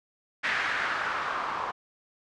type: noise with low-pass filter sweep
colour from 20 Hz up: blue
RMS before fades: -30 dBFS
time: 0.43-1.72 s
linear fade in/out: 20 ms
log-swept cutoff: 1900 to 1000 Hz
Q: 2.6
effects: low-pass 6000 Hz 12 dB/octave